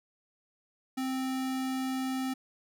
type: tone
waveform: square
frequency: 261.6 Hz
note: C4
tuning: in tune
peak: -31 dBFS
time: 0.97-2.34 s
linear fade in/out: 10 ms
effects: none